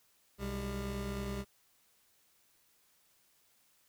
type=tone pair together; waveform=25% pulse; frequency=63.5 / 199.98 Hz; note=B1 / G3; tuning=+49 / +35 cents; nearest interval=octave + minor sixth; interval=1986 cents; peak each=-36 / -35 dBFS; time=0.38-1.45 s; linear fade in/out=50 ms; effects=white hiss -70 dBFS RMS until 3.88 s